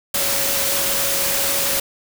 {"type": "tone in noise", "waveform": "sine", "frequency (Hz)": 554.4, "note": "C#5", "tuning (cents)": 0, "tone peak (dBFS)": -29, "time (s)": [0.14, 1.8], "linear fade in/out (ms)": 5, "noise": "white", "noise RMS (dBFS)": -20, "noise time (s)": [0.14, 1.8], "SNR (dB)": -12, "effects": []}